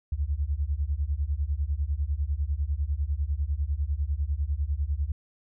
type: beating tone pair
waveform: sine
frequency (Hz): 67.2 / 77.2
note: C2 / D#2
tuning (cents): +47 / -13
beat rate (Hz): 10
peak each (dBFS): -28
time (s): 0.12-5.12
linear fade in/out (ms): 5
effects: none